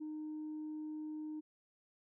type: tone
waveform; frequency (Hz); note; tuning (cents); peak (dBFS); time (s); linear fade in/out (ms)
sine; 307.3; D#4; -21; -39; 0-1.41; 20
effects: tanh soft clip ceiling -38 dBFS